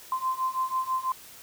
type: beating tone pair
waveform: sine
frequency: 1035 / 1041.1 Hz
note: C6 / C6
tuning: -19 / -9 cents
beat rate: 6.1 Hz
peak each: -30 / -28 dBFS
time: 0.12-1.12 s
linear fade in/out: 2 ms
effects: white hiss -48 dBFS RMS until 1.42 s